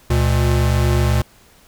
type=tone pair together; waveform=square; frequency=70.98 / 119.1 Hz; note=C#2 / A#2; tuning=+42 / +38 cents; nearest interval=major sixth; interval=896 cents; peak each=-17 dBFS; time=0.1-1.22 s; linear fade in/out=5 ms; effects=pink hiss -50 dBFS RMS until 1.67 s